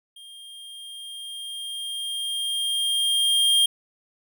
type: tone with level ramp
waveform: square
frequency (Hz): 3212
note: G7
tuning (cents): +41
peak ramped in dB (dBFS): -43 to -16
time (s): 0.16-3.66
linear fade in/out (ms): 5
effects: none